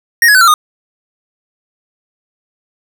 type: tone with pitch steps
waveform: square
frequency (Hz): 1864.7 / 1680.6 / 1514.6 / 1365 / 1230.2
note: A#6 / G#6 / F#6 / F6 / D#6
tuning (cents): 0 / +20 / +40 / -40 / -20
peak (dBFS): -5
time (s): 0.22-0.54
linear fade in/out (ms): 2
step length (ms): 64
effects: none

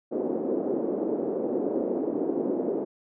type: band-pass noise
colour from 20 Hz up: white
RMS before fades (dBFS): -28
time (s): 0.11-2.85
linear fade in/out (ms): 20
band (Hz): 260 to 450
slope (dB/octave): 24
effects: none

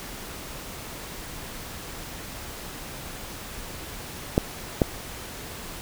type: clicks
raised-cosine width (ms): 2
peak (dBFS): -4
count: 2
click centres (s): 4.379 / 4.818
effects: pink hiss -38 dBFS RMS until 5.81 s

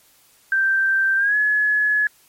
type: tone with pitch glide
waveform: sine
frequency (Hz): 1567 to 1699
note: G6 to G#6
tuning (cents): -1 to +39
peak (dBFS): -15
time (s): 0.52-2.07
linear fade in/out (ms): 2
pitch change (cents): +140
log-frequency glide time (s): 1.17-1.36
effects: white hiss -55 dBFS RMS until 2.28 s + MP3 64 kbps

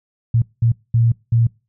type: tone bursts at uneven times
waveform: sine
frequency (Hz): 116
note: A#2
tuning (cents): -8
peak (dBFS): -11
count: 4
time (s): 0.34-0.42 / 0.62-0.72 / 0.94-1.12 / 1.32-1.47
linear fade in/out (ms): 5
effects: noise-tail reverb RT60 0.3 s tail -24 dB re dry

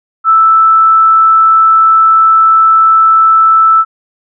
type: tone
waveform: sine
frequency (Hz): 1318.5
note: E6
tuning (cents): 0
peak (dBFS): -3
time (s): 0.24-3.85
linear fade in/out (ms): 50
effects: none

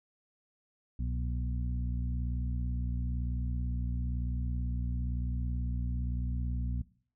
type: harmonic tone with a mistuned harmonic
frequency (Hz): 61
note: B1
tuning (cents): -21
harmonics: 1 / 2 / 3 / 4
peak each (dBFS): -32 / -38 / -42 / -44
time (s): 0.99-6.82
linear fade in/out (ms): 5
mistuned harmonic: 1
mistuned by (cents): +86
effects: noise-tail reverb RT60 0.5 s tail -19 dB re dry

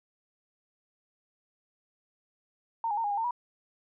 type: tone with pitch steps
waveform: sine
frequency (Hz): 913 / 825 / 914 / 822 / 810 / 905 / 969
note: A#5 / G#5 / A#5 / G#5 / G#5 / A5 / B5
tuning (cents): -36 / -12 / -34 / -18 / -43 / +48 / -33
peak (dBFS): -27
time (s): 2.84-3.309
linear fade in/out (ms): 2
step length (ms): 67
effects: none

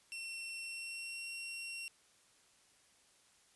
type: tone with pitch glide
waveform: sawtooth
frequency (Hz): 2712 to 2737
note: E7 to F7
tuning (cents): +49 to -36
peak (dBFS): -39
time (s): 0.12-1.88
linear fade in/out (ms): 0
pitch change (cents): +15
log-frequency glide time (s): 0.59-1.25
effects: white hiss -68 dBFS RMS until 3.55 s + resampled to 24000 Hz

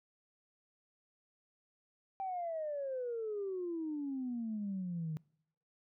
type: exponential sweep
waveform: sine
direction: down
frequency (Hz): 784 to 152.4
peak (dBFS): -35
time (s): 2.2-5.17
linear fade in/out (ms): 0
effects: noise-tail reverb RT60 0.7 s tail -25 dB re dry + tanh soft clip ceiling -31 dBFS

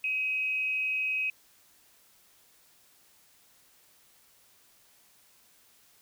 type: tone with amplitude modulation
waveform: sine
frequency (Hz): 2534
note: D#7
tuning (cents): +31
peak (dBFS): -25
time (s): 0.04-1.3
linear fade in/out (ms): 2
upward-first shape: sine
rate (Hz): 232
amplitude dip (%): 45
effects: white hiss -62 dBFS RMS until 6.01 s

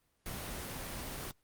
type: noise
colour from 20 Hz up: pink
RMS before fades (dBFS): -41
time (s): 0.26-1.31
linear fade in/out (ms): 0
effects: pink hiss -75 dBFS RMS until 1.43 s + Opus 24 kbps

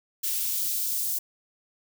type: noise with high-pass filter sweep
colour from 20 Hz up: blue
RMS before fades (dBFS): -28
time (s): 0.23-1.19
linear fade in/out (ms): 10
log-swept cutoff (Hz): 2500 to 5700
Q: 0.79
effects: none

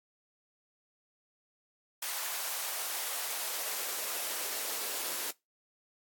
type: noise with high-pass filter sweep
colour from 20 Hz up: white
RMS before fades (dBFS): -36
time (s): 2.02-5.31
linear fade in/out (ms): 5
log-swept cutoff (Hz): 780 to 350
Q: 1.3
effects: noise-tail reverb RT60 0.2 s tail -21 dB re dry + AAC 64 kbps

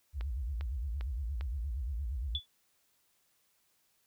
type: tone with vibrato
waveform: sine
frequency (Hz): 63.4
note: B1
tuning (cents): +46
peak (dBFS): -33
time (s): 0.13-2.4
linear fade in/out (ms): 50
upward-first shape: sine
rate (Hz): 8.6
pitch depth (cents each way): 280
type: click train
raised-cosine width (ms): 0.3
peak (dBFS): -29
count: 4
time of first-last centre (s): 0.21-1.41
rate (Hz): 2.5
type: tone with exponential decay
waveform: sine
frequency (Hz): 3445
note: A7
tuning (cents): -37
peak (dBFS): -28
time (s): 2.35-2.46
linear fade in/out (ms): 1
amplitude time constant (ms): 23
effects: white hiss -73 dBFS RMS until 4.06 s

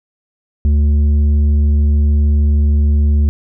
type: tone with tanh clipping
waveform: triangle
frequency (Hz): 73.42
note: D2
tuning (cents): 0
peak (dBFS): -10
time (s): 0.65-3.29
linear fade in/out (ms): 0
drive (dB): 11
effects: none

